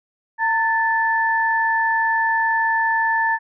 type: tone pair together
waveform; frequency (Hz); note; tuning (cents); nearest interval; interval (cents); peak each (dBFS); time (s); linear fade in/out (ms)
sine; 909 / 1754; A#5 / A6; -44 / -6; major seventh; 1138; -19; 0.38-3.39; 50
effects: none